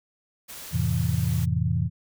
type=noise; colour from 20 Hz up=white; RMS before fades=-40 dBFS; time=0.48-1.46 s; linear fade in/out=20 ms
type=chord; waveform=sine; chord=F major seventh; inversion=none; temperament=equal with one note detuned; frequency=86.85 / 110 / 130.81 / 164.81 Hz; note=F2 / A2 / C3 / E3; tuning=-9 / 0 / 0 / 0 cents; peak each=-27 dBFS; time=0.71-1.9 s; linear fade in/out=50 ms
effects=none